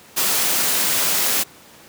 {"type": "noise", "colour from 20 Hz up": "white", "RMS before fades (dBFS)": -19, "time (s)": [0.16, 1.44], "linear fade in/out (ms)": 20, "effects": ["pink hiss -45 dBFS RMS until 1.88 s", "high-pass 150 Hz 12 dB/octave"]}